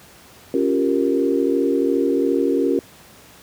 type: chord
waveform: sine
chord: G half-diminished seventh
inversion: second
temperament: equal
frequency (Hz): 277.2 / 349.2 / 392 / 466.2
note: Db4 / F4 / G4 / Bb4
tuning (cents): 0 / 0 / 0 / 0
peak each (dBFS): -20 / -22 / -22 / -22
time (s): 0.54-2.79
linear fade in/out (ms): 2
effects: pink hiss -46 dBFS RMS until 3.42 s + high-pass 80 Hz 12 dB/octave